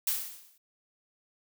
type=noise with exponential decay; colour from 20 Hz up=blue; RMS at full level=-26 dBFS; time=0.07-0.58 s; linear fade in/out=5 ms; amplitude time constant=110 ms; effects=none